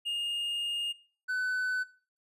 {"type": "tone pair in turn", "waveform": "triangle", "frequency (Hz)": [2836, 1504.9], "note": ["F7", "F#6"], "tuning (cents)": [26, 29], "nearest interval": "major seventh", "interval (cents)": 1097, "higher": "first", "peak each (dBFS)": [-29, -27], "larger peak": "second", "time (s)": [[0.05, 0.93], [1.28, 1.84]], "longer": "first", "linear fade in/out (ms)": 20, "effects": ["noise-tail reverb RT60 0.4 s tail -18 dB re dry", "resampled to 32000 Hz"]}